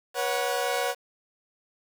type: chord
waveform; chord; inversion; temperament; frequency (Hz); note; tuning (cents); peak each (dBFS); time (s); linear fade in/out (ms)
sawtooth; B suspended second; none; equal with one note detuned; 484.8 / 554.4 / 740; B4 / C#5 / F#5; -32 / 0 / 0; -26; 0.14-0.95; 50
effects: 8-bit